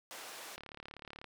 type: band-pass noise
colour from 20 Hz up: pink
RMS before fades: -48 dBFS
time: 0.11-0.56 s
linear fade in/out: 0 ms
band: 580 to 14000 Hz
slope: 12 dB/octave
type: click train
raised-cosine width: 0.3 ms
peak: -31 dBFS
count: 25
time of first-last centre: 0.58-1.243 s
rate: 36.2 Hz
effects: none